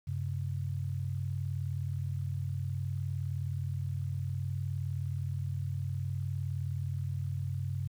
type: tone pair together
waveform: sine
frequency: 95.11 / 134.5 Hz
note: F#2 / C3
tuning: +48 / +48 cents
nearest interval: tritone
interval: 600 cents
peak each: -34 / -35 dBFS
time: 0.07-7.88 s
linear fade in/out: 10 ms
effects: 10-bit